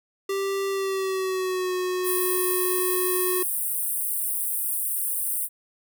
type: tone with pitch glide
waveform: square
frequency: 392 to 365.7 Hz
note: G4 to F#4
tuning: 0 to -20 cents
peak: -25 dBFS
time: 0.29-3.43 s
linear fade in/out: 5 ms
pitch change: -120 cents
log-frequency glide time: 0.69-1.73 s
type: high-pass noise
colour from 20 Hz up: pink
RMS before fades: -27 dBFS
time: 2.03-5.49 s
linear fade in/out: 50 ms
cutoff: 8700 Hz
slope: 96 dB/octave
effects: none